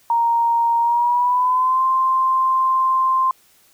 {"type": "tone with pitch glide", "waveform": "sine", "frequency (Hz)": [932.3, 1046.5], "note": ["A#5", "C6"], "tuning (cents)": [0, 0], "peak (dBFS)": -14, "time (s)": [0.1, 3.31], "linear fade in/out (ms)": 2, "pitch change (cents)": 200, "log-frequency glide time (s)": [0.8, 1.83], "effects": ["white hiss -55 dBFS RMS until 3.73 s"]}